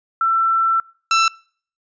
sine / sawtooth tone pair in turn, 1340 / 1333.4 Hz, E6 / E6, +28 / +19 cents, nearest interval unison, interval 9 cents, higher first, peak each -14 / -9 dBFS, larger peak second, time 0.21-0.8 / 1.11-1.28 s, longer first, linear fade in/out 2 ms, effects noise-tail reverb RT60 0.5 s tail -25 dB re dry + resampled to 16000 Hz

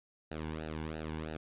sawtooth tone with flanger, 78.4 Hz, D#2, 14 cents sharp, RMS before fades -40 dBFS, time 0.31-1.37 s, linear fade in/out 5 ms, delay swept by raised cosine 0.9 to 1.62 ms, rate 3 Hz, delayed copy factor -1, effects resampled to 8000 Hz

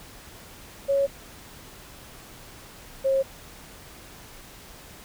sine tone pair in turn, 554.4 / 538 Hz, C#5 / C5, 0 / +48 cents, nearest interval minor second, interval 52 cents, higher first, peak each -19 dBFS, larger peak neither, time 0.88-1.07 / 3.04-3.23 s, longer neither, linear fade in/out 20 ms, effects pink hiss -46 dBFS RMS until 5.04 s

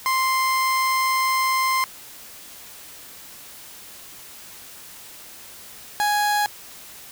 30% pulse tone pair in turn, 1046.5 / 830.6 Hz, C6 / G#5, 0 / 0 cents, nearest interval major third, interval 400 cents, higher first, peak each -16 / -16 dBFS, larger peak neither, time 0.06-1.84 / 6-6.46 s, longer first, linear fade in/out 0 ms, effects white hiss -42 dBFS RMS until 7.11 s

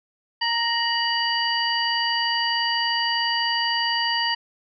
harmonic tone with a mistuned harmonic, 932.3 Hz, A#5, in tune, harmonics 1 / 2 / 3 / 5, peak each -26 / -26 / -26 / -26 dBFS, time 0.41-4.35 s, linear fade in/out 10 ms, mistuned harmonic 3, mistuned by +81 cents, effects none

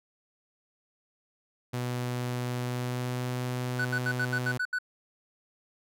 sawtooth tone with pitch glide, 123.47 to 125.05 Hz, B2 to B2, 0 to +22 cents, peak -26 dBFS, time 1.73-4.58 s, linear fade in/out 10 ms, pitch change +22 cents, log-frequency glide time 2.55-3.27 s
triangle tone bursts, 1489 Hz, F#6, 11 cents sharp, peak -25 dBFS, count 8, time 3.79-4.787 s, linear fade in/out 5 ms, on 59 ms, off 75 ms
effects none

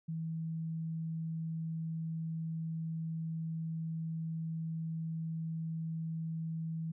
sine tone, 162.1 Hz, E3, 29 cents flat, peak -35 dBFS, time 0.08-6.92 s, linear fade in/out 10 ms, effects none

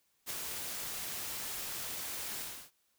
white noise with ADSR envelope, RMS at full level -37 dBFS, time 0.26-2.71 s, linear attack 43 ms, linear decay 9 ms, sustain -3 dB, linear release 310 ms, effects white hiss -75 dBFS RMS until 2.98 s

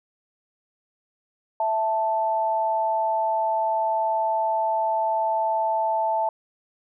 sine tone pair together, 659.3 / 880 Hz, E5 / A5, 0 / 0 cents, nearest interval perfect fourth, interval 500 cents, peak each -25 / -22 dBFS, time 1.6-6.29 s, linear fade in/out 2 ms, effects none

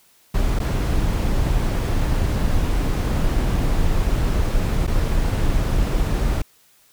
brown noise with dropouts, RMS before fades -19 dBFS, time 0.34-6.42 s, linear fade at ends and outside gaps 5 ms, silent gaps 0.59-0.6 / 4.868-4.875 s, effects white hiss -56 dBFS RMS until 6.92 s

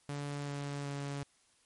sawtooth tone with pitch steps, 143.7 / 142.54 / 141.39 Hz, D3 / C#3 / C#3, -37 / +49 / +35 cents, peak -33 dBFS, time 0.09-1.23 s, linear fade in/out 0 ms, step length 380 ms, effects white hiss -69 dBFS RMS until 1.65 s + MP3 48 kbps

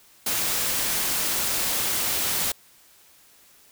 white noise, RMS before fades -25 dBFS, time 0.26-2.52 s, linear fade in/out 5 ms, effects white hiss -55 dBFS RMS until 3.71 s

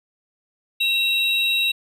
triangle tone pair together, 2709 / 3831 Hz, E7 / A#7, +47 / +47 cents, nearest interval tritone, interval 600 cents, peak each -19 dBFS, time 0.8-1.72 s, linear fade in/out 10 ms, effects none

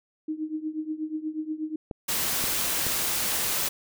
sine tone with tremolo, 311.1 Hz, D#4, in tune, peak -25 dBFS, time 0.28-1.76 s, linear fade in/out 5 ms, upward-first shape triangle, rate 8.3 Hz, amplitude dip 90%
clicks, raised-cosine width 2 ms, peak -20 dBFS, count 3, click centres 1.912 / 2.44 / 2.867 s
white noise, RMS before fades -27 dBFS, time 2.08-3.69 s, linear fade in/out 10 ms
effects none

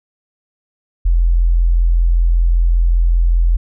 sine tone, 42.58 Hz, F1, 43 cents flat, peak -9 dBFS, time 1.05-3.57 s, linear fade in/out 10 ms, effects none

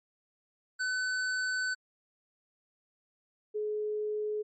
square / sine tone pair in turn, 1510 / 423.7 Hz, F#6 / G#4, +35 / +35 cents, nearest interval octave + minor seventh, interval 2200 cents, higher first, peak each -30 / -30 dBFS, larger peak neither, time 0.79-1.75 / 3.54-4.43 s, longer first, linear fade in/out 20 ms, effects MP3 32 kbps

